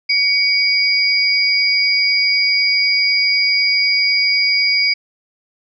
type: tone pair together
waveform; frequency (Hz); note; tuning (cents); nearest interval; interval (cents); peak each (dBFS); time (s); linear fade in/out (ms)
sine; 2254 / 4854; C#7 / D#8; +28 / -44; octave + minor second; 1328; -15; 0.09-4.94; 10
effects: none